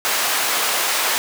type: high-pass noise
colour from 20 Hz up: pink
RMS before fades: -20 dBFS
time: 0.05-1.18 s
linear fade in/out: 0 ms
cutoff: 770 Hz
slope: 12 dB/octave
effects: none